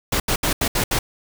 pink noise bursts at uneven times, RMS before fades -20 dBFS, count 6, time 0.12-0.2 / 0.28-0.36 / 0.43-0.53 / 0.61-0.68 / 0.75-0.84 / 0.91-0.99 s, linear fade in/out 5 ms, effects none

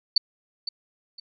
sine tone with echo, 4500 Hz, C#8, 25 cents sharp, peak -14 dBFS, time 0.16-0.18 s, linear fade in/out 5 ms, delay 510 ms, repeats 2, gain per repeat -12 dB, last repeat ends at 1.2 s, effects none

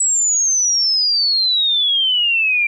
sine exponential sweep, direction down, 7900 to 2349 Hz, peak -13 dBFS, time 0-2.67 s, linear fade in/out 5 ms, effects 9-bit

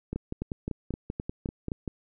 two click trains, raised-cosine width 3 ms, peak -18 / -19 dBFS, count 7 / 10, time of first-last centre 0.16-1.718 / 0.13-1.878 s, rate 3.85 / 5.15 Hz, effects none

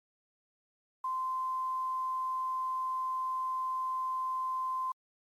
sine tone with quantisation, 1037 Hz, C6, 16 cents flat, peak -31 dBFS, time 1.04-4.92 s, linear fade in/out 5 ms, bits 10, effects AAC 64 kbps

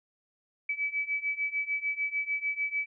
sine beating tone pair, 2291 / 2297.7 Hz, D7 / D7, -44 / -38 cents, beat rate 6.7 Hz, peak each -33 / -31 dBFS, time 0.69-2.86 s, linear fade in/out 5 ms, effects none

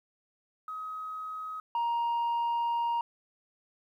sine tone pair in turn, 1267 / 938.8 Hz, D#6 / A#5, +31 / +12 cents, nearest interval perfect fourth, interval 519 cents, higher first, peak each -35 / -24 dBFS, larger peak second, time 0.68-1.6 / 1.75-3.01 s, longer second, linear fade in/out 2 ms, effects tanh soft clip ceiling -26 dBFS + 11-bit

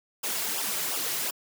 white noise with flanger, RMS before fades -30 dBFS, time 0.23-1.31 s, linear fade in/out 10 ms, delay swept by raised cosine 0.48 to 3.98 ms, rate 2.8 Hz, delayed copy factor -0.75, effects high-pass 200 Hz 12 dB/octave

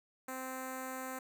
5% pulse tone with notch filter, 260 Hz, C4, 11 cents flat, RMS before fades -42 dBFS, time 0.28-1.19 s, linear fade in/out 5 ms, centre 3200 Hz, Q 0.54, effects none

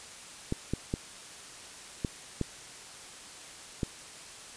clicks, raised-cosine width 3 ms, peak -16 dBFS, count 6, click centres 0.524 / 0.736 / 0.939 / 2.048 / 2.413 / 3.832 s, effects white hiss -47 dBFS RMS until 4.56 s + resampled to 22050 Hz

